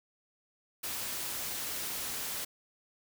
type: noise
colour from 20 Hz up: white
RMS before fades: -37 dBFS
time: 0.83-2.45 s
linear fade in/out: 10 ms
effects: none